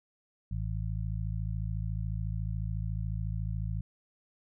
harmonic tone, 54 Hz, A1, 32 cents flat, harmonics 1 / 2 / 3, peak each -34 / -34 / -39 dBFS, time 0.51-3.81 s, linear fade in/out 5 ms, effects none

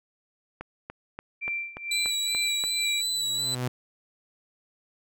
click train, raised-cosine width 0.5 ms, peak -21 dBFS, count 8, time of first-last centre 0.61-2.639 s, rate 3.45 Hz
sine tone with tremolo, 2354 Hz, D7, 3 cents sharp, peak -27 dBFS, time 1.41-3.02 s, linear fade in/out 20 ms, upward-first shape sine, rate 2.2 Hz, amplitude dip 85%
30% pulse tone with vibrato, 3951 Hz, B7, in tune, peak -23 dBFS, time 1.91-3.55 s, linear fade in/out 5 ms, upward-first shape sine, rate 2.7 Hz, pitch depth 25 cents each way
sawtooth tone with exponential growth, 125.1 Hz, B2, 23 cents sharp, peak -21 dBFS, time 3.03-3.68 s, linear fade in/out 2 ms, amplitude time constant 140 ms
effects none

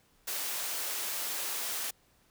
white high-pass noise, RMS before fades -35 dBFS, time 0.27-1.91 s, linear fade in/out 10 ms, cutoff 380 Hz, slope 12 dB/octave, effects pink hiss -67 dBFS RMS until 2.3 s

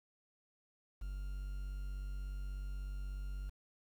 triangle tone with quantisation, 48.25 Hz, G1, 27 cents flat, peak -37 dBFS, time 1.01-3.5 s, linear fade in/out 10 ms, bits 10, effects none

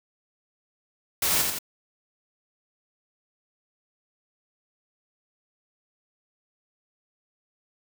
white noise with echo, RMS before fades -24 dBFS, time 1.22-1.42 s, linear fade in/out 5 ms, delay 84 ms, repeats 2, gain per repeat -4 dB, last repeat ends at 1.588 s, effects none

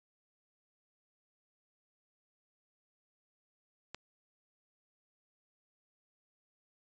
click, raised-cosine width 0.2 ms, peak -24 dBFS, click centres 3.946 s, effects resampled to 16000 Hz

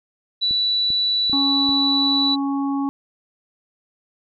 sine tone, 3951 Hz, B7, in tune, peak -17 dBFS, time 0.41-2.36 s, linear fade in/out 20 ms
click train, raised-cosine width 3 ms, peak -23 dBFS, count 4, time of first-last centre 0.51-1.691 s, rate 2.54 Hz
harmonic tone, 277.2 Hz, C#4, in tune, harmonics 1 / 3 / 4, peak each -20 / -30 / -32 dBFS, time 1.33-2.89 s, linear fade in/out 0 ms
effects none

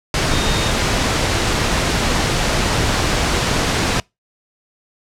sine tone in noise, 3699 Hz, A#7, 14 cents flat, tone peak -27 dBFS, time 0.31-0.71 s, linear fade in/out 2 ms, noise pink, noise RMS -17 dBFS, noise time 0.14-4 s, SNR -13 dB, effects noise-tail reverb RT60 0.2 s tail -25 dB re dry + low-pass 7000 Hz 12 dB/octave

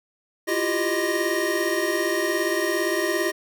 square tone cluster, 336.9 / 354.4 / 394.8 / 616 / 1867 Hz, E4 / F4 / G4 / D#5 / A#6, +38 / +25 / +12 / -17 / +2 cents, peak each -29 dBFS, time 0.47-3.32 s, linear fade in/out 20 ms, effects none

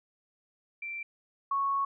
sine tone pair in turn, 2349 / 1105.7 Hz, D7 / C#6, 0 / -5 cents, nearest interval octave + minor second, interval 1305 cents, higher first, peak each -35 / -26 dBFS, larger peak second, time 0.82-1.03 / 1.51-1.85 s, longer second, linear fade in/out 5 ms, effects none

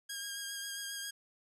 10% pulse tone with vibrato, 1624 Hz, G#6, 39 cents flat, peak -30 dBFS, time 0.09-1.11 s, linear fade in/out 10 ms, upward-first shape sine, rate 7.4 Hz, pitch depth 19 cents each way, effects none

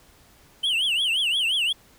triangle tone with vibrato, 2995 Hz, F#7, 20 cents sharp, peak -19 dBFS, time 0.63-1.73 s, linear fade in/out 10 ms, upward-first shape triangle, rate 5.7 Hz, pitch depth 240 cents each way, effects pink hiss -55 dBFS RMS until 1.98 s

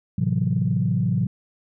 sine chord, F# half-diminished seventh, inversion first, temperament equal, 110 / 130.81 / 164.81 / 185 Hz, A2 / C3 / E3 / F#3, 0 / 0 / 0 / 0 cents, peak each -24 dBFS, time 0.18-1.27 s, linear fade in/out 5 ms, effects tanh soft clip ceiling -10 dBFS

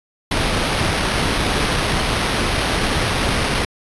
pink noise with sample-and-hold, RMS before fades -19 dBFS, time 0.31-3.65 s, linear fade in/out 5 ms, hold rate 7350 Hz, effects resampled to 24000 Hz

